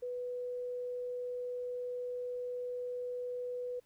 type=tone; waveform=sine; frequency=493.9 Hz; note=B4; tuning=in tune; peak=-36 dBFS; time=0.02-3.8 s; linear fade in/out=10 ms; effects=pink hiss -72 dBFS RMS until 3.85 s